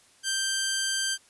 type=tone; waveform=10% pulse; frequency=1570 Hz; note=G6; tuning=2 cents sharp; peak=-17 dBFS; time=0.23-1.18 s; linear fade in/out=50 ms; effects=white hiss -59 dBFS RMS until 1.29 s + resampled to 24000 Hz